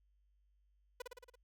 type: tone with echo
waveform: sawtooth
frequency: 493.9 Hz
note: B4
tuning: in tune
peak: -37 dBFS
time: 1-1.02 s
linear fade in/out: 5 ms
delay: 56 ms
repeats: 6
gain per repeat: -3 dB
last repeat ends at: 1.356 s
effects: added 50 Hz sine -70 dBFS peak until 1.43 s